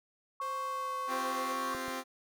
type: tone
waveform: sine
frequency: 1108.7 Hz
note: C#6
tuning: in tune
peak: -34 dBFS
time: 0.4-1.74 s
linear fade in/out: 2 ms
type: tone with pitch glide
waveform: sawtooth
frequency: 523.3 to 515.2 Hz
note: C5 to C5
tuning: 0 to -27 cents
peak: -38 dBFS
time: 0.41-1.53 s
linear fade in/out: 10 ms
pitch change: -27 cents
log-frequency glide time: 0.54-0.97 s
type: chord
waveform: 10% pulse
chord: C suspended fourth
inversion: none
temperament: equal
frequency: 261.6 / 349.2 / 392 Hz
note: C4 / F4 / G4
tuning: 0 / 0 / 0 cents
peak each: -29 / -35 / -35 dBFS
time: 1.07-2.04 s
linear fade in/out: 50 ms
type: clicks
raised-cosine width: 2 ms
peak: -32 dBFS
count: 2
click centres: 1.749 / 1.882 s
effects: none